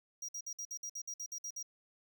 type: tone bursts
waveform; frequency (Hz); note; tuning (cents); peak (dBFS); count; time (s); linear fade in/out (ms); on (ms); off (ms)
square; 5730; F8; +44; -40; 12; 0.22-1.628; 5; 66; 56
effects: none